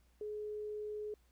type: tone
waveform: sine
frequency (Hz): 422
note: G#4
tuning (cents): +28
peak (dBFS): -39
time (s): 0.21-1.14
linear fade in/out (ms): 2
effects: added 60 Hz sine -67 dBFS peak until 1.31 s + pink hiss -75 dBFS RMS until 1.31 s